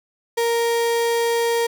35% pulse tone, 466.2 Hz, A#4, in tune, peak -16 dBFS, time 0.37-1.67 s, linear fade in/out 10 ms, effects none

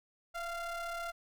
square ring-modulated tone, 349.2 Hz, F4, in tune, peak -35 dBFS, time 0.34-1.12 s, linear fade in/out 20 ms, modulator 1030 Hz, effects none

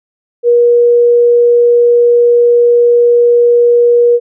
sine tone, 478.1 Hz, A#4, 44 cents sharp, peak -4 dBFS, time 0.43-4.2 s, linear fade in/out 50 ms, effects none

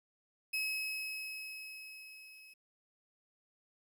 35% pulse tone with level ramp, 2564 Hz, E7, 49 cents flat, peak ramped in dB -31 to -53 dBFS, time 0.53-2.54 s, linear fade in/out 10 ms, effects 12-bit

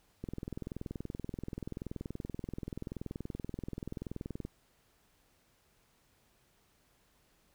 click train, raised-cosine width 3 ms, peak -26 dBFS, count 89, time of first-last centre 0.24-4.451 s, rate 20.9 Hz, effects pink hiss -70 dBFS RMS until 7.54 s

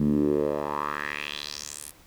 10% pulse tone with band-pass filter sweep, 73.42 Hz, D2, in tune, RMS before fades -28 dBFS, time 0-1.91 s, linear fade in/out 5 ms, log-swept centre 190 to 11000 Hz, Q 3.3, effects pink hiss -55 dBFS RMS until 2.06 s

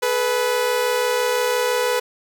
sawtooth tone pair together, 428 / 493.9 Hz, A4 / B4, -48 / 0 cents, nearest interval major second, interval 248 cents, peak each -21 / -15 dBFS, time 0.02-2 s, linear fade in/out 10 ms, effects none

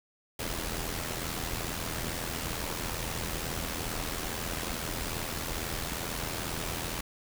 pink noise with amplitude modulation, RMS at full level -32 dBFS, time 0.39-7.01 s, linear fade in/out 5 ms, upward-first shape sine, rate 82.3 Hz, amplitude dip 60%, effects none

